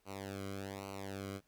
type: tone with flanger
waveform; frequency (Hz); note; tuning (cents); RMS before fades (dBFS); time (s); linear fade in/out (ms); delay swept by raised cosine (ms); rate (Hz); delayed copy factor
sawtooth; 98; G2; 0; -44; 0.05-1.41; 50; 0.57 to 1.14; 1.2; -0.95
effects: pink hiss -75 dBFS RMS until 1.47 s